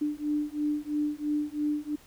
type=beating tone pair; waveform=sine; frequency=296 / 299 Hz; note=D4 / D4; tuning=+14 / +31 cents; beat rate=3 Hz; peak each=-30 dBFS; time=0.01-1.96 s; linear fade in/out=10 ms; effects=pink hiss -56 dBFS RMS until 2.06 s